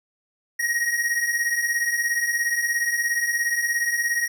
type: beating tone pair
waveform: square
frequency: 1873 / 1890 Hz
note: A#6 / A#6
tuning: +8 / +23 cents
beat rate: 17 Hz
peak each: -28 / -23 dBFS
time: 0.59-4.28 s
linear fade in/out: 10 ms
effects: none